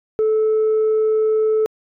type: tone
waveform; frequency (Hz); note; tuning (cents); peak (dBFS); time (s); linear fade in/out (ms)
sine; 435.5; A4; -18; -12; 0.19-1.66; 0
effects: tanh soft clip ceiling -12 dBFS